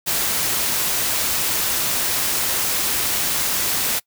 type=noise; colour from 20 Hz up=white; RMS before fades=-21 dBFS; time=0.06-4 s; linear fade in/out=20 ms; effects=noise-tail reverb RT60 0.1 s tail -24 dB re dry